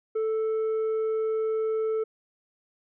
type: tone with tanh clipping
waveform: sine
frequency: 440 Hz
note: A4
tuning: in tune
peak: -25 dBFS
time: 0.15-2.04 s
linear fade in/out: 10 ms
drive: 4 dB
effects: none